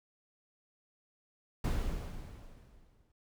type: noise with exponential decay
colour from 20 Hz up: brown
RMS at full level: -29 dBFS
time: 1.64-3.12 s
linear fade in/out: 5 ms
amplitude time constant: 320 ms
effects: none